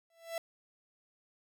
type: tone with exponential growth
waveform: 45% pulse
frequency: 665 Hz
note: E5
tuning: 15 cents sharp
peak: -32 dBFS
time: 0.1-0.38 s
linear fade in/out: 2 ms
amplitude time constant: 59 ms
effects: none